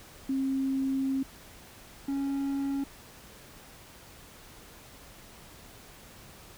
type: tone pair in turn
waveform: sine / triangle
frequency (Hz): 268.1 / 276.4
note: C4 / C#4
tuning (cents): +42 / -5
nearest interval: minor second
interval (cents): 53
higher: second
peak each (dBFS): -26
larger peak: neither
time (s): 0.29-1.23 / 2.08-2.84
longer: first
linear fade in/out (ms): 5
effects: pink hiss -51 dBFS RMS until 6.57 s